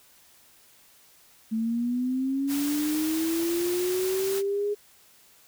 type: linear sweep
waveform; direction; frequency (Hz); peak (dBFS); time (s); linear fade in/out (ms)
sine; up; 219.6 to 415.3; -24; 1.51-4.75; 20
type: noise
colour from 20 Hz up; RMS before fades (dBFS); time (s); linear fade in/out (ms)
white; -35; 2.47-4.43; 50
effects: white hiss -57 dBFS RMS until 5.47 s